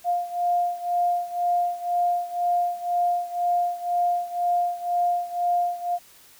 sine beating tone pair, 703 / 705 Hz, F5 / F5, +11 / +16 cents, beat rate 2 Hz, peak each -23 / -26 dBFS, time 0.04-5.99 s, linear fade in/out 50 ms, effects white hiss -52 dBFS RMS until 6.39 s

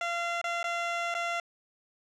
15% pulse tone with dropouts, 687 Hz, F5, 29 cents flat, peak -23 dBFS, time 0.01-1.4 s, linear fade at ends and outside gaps 2 ms, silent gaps 0.415-0.441 / 0.63-0.641 / 1.142-1.149 s, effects low-pass 5000 Hz 12 dB/octave

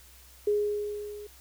sine tone with level ramp, 415.3 Hz, G#4, in tune, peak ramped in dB -21 to -40 dBFS, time 0.47-1.27 s, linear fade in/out 5 ms, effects added 63 Hz sine -55 dBFS peak until 1.4 s + white hiss -55 dBFS RMS until 1.4 s

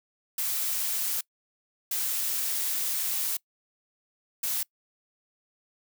blue noise bursts at uneven times, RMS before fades -29 dBFS, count 3, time 0.38-1.21 / 1.91-3.37 / 4.43-4.63 s, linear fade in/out 5 ms, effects noise-tail reverb RT60 0.1 s tail -24 dB re dry

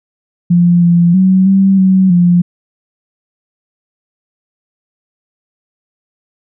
sine tone with pitch steps, 174 / 172.1 / 188 / 193.6 / 188.7 / 175.5 Hz, F3 / F3 / F#3 / G3 / F#3 / F3, -6 / -25 / +28 / -21 / +34 / +9 cents, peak -5 dBFS, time 0.5-2.42 s, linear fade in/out 10 ms, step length 320 ms, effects none

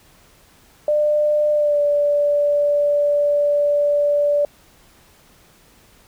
sine tone with pitch glide, 598 to 582 Hz, D5 to D5, +31 to -16 cents, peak -14 dBFS, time 0.88-4.45 s, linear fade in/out 2 ms, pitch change -47 cents, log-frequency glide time 1.53-1.8 s, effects pink hiss -52 dBFS RMS until 6.07 s

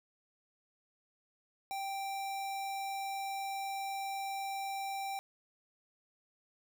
square tone, 784 Hz, G5, in tune, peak -37 dBFS, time 1.71-5.19 s, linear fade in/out 0 ms, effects none

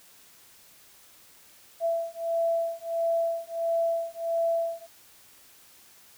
sine beating tone pair, 667 / 668.5 Hz, E5 / E5, +20 / +24 cents, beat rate 1.5 Hz, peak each -28 dBFS, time 1.8-4.87 s, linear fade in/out 50 ms, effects white hiss -55 dBFS RMS until 6.17 s

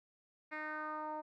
10% pulse tone with low-pass filter sweep, 307.1 Hz, D#4, 23 cents flat, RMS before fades -42 dBFS, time 0.51-1.22 s, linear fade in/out 20 ms, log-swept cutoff 2200 to 810 Hz, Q 3.3, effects none

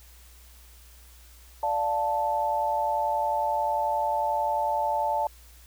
sine chord, D minor, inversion none, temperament equal, 587.3 / 698.5 / 880 Hz, D5 / F5 / A5, 0 / 0 / 0 cents, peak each -30 / -31 / -25 dBFS, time 1.63-5.27 s, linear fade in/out 2 ms, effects added 60 Hz sine -50 dBFS peak until 5.66 s + white hiss -55 dBFS RMS until 5.66 s

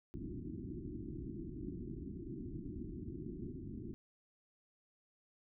white low-pass noise, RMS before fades -45 dBFS, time 0.14-3.94 s, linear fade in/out 0 ms, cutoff 370 Hz, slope 96 dB/octave, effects none

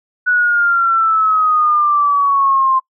sine exponential sweep, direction down, 1480 to 1046 Hz, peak -10 dBFS, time 0.26-2.8 s, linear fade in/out 20 ms, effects noise-tail reverb RT60 0.1 s tail -24 dB re dry

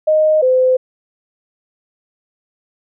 sine tone pair in turn, 620 / 512.6 Hz, D#5 / C5, -6 / -36 cents, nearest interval minor third, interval 330 cents, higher first, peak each -9 dBFS, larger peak neither, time 0.07-0.42 / 0.42-0.77 s, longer neither, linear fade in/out 10 ms, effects none

